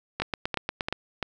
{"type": "two click trains", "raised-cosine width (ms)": 0.3, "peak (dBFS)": [-12, -11], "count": [4, 7], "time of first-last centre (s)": [[0.2, 1.227], [0.22, 0.926]], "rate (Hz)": [2.92, 8.5], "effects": []}